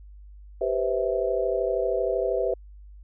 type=chord; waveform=sine; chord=C major seventh; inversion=second; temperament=just; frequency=392.4 / 490.5 / 523.3 / 654.1 Hz; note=G4 / B4 / C5 / E5; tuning=+2 / -12 / 0 / -14 cents; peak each=-28 dBFS; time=0.61-2.54 s; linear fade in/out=5 ms; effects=added 50 Hz sine -43 dBFS peak until 3.03 s